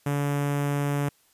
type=tone with notch filter; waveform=sawtooth; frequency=143.3 Hz; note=D3; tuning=42 cents flat; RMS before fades=-26 dBFS; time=0.06-1.09 s; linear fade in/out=5 ms; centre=4300 Hz; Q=0.96; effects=white hiss -63 dBFS RMS until 1.33 s + resampled to 32000 Hz